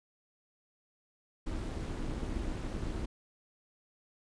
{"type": "noise with amplitude modulation", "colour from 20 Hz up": "brown", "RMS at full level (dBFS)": -33, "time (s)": [1.46, 3.06], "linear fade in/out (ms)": 10, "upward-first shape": "sine", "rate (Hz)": 285, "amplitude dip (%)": 75, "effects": ["resampled to 22050 Hz"]}